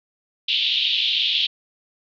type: band-pass noise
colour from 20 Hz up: pink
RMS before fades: -21 dBFS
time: 0.48-1.47 s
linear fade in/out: 10 ms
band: 2900 to 3800 Hz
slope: 48 dB/octave
effects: none